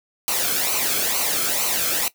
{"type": "noise with flanger", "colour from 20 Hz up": "white", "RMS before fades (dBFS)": -22, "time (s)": [0.28, 2.08], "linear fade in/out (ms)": 0, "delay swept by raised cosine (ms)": [0.57, 1.08], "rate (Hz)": 2.2, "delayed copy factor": -0.65, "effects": ["noise-tail reverb RT60 0.1 s tail -17 dB re dry"]}